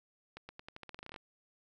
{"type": "accelerating click train", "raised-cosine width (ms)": 0.3, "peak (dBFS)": -30, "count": 15, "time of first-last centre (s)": [0.37, 1.162], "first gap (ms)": 120, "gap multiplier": 0.87, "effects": []}